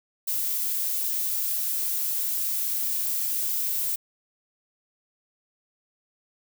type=noise; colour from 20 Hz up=violet; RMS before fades=-27 dBFS; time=0.27-3.96 s; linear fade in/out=10 ms; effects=none